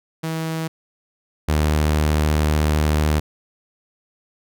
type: tone pair in turn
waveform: sawtooth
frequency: 161.3 / 76.12 Hz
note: E3 / D#2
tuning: -37 / -37 cents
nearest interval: octave + minor second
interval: 1300 cents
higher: first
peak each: -19 / -12 dBFS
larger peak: second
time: 0.23-0.68 / 1.48-3.2 s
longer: second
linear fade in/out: 10 ms
effects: none